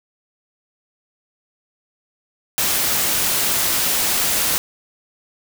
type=noise; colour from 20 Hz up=white; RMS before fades=-19 dBFS; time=2.58-4.58 s; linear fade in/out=0 ms; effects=none